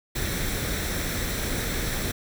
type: noise with comb filter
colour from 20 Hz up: pink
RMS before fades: -28 dBFS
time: 0.15-2.12 s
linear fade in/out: 10 ms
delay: 0.52 ms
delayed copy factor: +0.5
effects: none